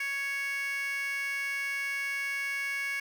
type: tone with high-pass filter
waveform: 15% pulse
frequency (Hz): 555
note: C#5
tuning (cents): +2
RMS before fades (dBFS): -33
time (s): 0-3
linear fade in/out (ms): 5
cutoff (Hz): 2000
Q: 9.7
effects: none